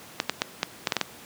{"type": "clicks", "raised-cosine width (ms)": 0.2, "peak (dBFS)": -5, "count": 8, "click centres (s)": [0.201, 0.296, 0.419, 0.631, 0.872, 0.922, 0.967, 1.013], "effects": ["pink hiss -46 dBFS RMS until 1.25 s", "high-pass 150 Hz 12 dB/octave"]}